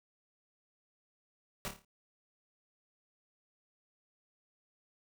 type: noise with echo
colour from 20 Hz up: pink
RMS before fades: -38 dBFS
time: 1.65-1.68 s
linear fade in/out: 0 ms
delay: 28 ms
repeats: 6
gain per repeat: -6 dB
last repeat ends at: 1.848 s
effects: none